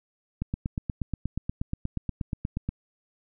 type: click train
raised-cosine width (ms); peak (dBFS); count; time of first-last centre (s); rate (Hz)
5; -16; 20; 0.42-2.69; 8.37
effects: none